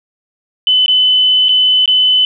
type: tone with dropouts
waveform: sine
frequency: 3019 Hz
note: F#7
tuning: 34 cents sharp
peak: -7 dBFS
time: 0.67-2.25 s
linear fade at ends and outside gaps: 1 ms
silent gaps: 0.861-0.881 / 1.485-1.491 / 1.858-1.877 s
effects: none